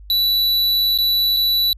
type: tone with dropouts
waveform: square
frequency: 3951 Hz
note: B7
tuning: in tune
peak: -15 dBFS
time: 0.1-1.73 s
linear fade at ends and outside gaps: 1 ms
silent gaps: 0.977-0.986 / 1.365-1.369 s
effects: added 50 Hz sine -37 dBFS peak until 1.77 s + resampled to 32000 Hz